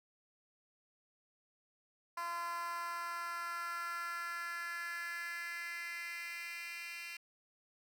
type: tone with high-pass filter sweep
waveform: 10% pulse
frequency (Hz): 342.4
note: F4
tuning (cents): -34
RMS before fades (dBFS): -42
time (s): 2.17-7.17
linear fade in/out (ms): 5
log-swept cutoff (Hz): 970 to 2600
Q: 3.7
effects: none